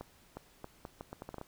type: accelerating click train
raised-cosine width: 1 ms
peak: -28 dBFS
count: 11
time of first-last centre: 0.01-1.414 s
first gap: 360 ms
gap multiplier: 0.76
effects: pink hiss -63 dBFS RMS until 1.47 s